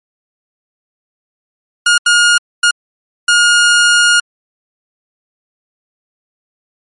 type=tone bursts at uneven times; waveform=sawtooth; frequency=1427 Hz; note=F6; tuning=37 cents sharp; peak=-3 dBFS; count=4; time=1.86-1.98 / 2.06-2.38 / 2.63-2.71 / 3.28-4.2 s; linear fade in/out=5 ms; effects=MP3 48 kbps